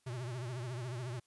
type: tone with vibrato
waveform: square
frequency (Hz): 123.47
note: B2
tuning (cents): 0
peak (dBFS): -39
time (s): 0.06-1.2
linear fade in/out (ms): 10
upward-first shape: triangle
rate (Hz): 14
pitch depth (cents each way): 140
effects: white hiss -75 dBFS RMS until 1.26 s + resampled to 24000 Hz